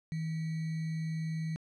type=tone with sample-and-hold; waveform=sine; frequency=160.2 Hz; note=E3; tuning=49 cents flat; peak=-32 dBFS; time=0.12-1.56 s; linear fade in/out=0 ms; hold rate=2100 Hz; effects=low-pass 6000 Hz 12 dB/octave